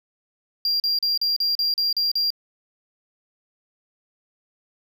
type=tone bursts; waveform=triangle; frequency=4766 Hz; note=D8; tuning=25 cents sharp; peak=-18 dBFS; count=9; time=0.65-2.304 s; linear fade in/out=2 ms; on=150 ms; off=38 ms; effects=none